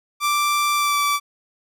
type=tone with pitch glide; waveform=sawtooth; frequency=1174.7 to 1158.5 Hz; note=D6 to D6; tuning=0 to -24 cents; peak=-14 dBFS; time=0.2-1.2 s; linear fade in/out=50 ms; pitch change=-24 cents; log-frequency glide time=0.76-0.99 s; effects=none